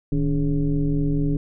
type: tone with frequency modulation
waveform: sine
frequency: 154.1 Hz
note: D#3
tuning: 16 cents flat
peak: -18 dBFS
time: 0.12-1.37 s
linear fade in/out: 2 ms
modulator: 132 Hz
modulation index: 1.3
effects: none